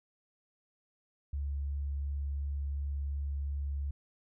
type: tone with vibrato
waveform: sine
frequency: 70.6 Hz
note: C#2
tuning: 32 cents sharp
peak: -32 dBFS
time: 1.33-3.91 s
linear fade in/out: 5 ms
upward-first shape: triangle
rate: 2.8 Hz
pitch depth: 8 cents each way
effects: none